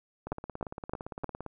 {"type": "two click trains", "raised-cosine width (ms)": 1, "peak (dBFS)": [-24, -17], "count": [22, 4], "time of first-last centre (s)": [[0.27, 1.463], [0.32, 1.243]], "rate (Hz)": [17.6, 3.25], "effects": []}